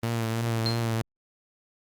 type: tone with vibrato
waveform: sawtooth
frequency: 114.6 Hz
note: A#2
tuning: 29 cents flat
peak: -21 dBFS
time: 0.03-1.02 s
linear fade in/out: 5 ms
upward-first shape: triangle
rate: 3 Hz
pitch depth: 40 cents each way
type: tone with exponential decay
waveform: sine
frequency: 4186 Hz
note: C8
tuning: in tune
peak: -23 dBFS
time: 0.66-0.87 s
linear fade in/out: 0 ms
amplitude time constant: 44 ms
effects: Opus 24 kbps